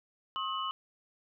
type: tone cluster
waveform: sine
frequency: 1075 / 1268 / 2970 Hz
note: C6 / D#6 / F#7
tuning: +47 / +32 / +6 cents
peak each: -35 / -37 / -38 dBFS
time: 0.36-0.71 s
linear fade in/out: 0 ms
effects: none